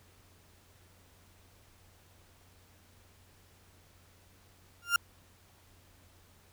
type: tone with exponential growth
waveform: 35% pulse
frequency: 1396.9 Hz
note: F6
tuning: in tune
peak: -18 dBFS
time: 4.82-4.96 s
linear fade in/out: 2 ms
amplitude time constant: 29 ms
effects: added 90 Hz sine -63 dBFS peak until 6.52 s + pink hiss -63 dBFS RMS until 6.52 s